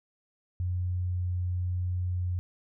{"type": "tone", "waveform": "sine", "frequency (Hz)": 89.9, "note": "F#2", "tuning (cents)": -49, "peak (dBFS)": -27, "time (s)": [0.6, 2.39], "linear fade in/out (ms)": 0, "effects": []}